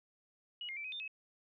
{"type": "tone with pitch steps", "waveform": "sine", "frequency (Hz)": [2909, 2125, 2331, 2520, 3602, 2570], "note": ["F#7", "C7", "D7", "D#7", "A7", "E7"], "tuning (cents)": [-30, 26, -14, 21, 40, -45], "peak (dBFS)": -40, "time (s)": [0.61, 1.078], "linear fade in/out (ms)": 2, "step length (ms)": 78, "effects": []}